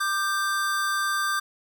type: tone pair together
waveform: square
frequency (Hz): 1190 / 1568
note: D6 / G6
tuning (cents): +22 / 0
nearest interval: perfect fourth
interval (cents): 478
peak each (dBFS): -27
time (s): 0-1.4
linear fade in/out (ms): 10
effects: none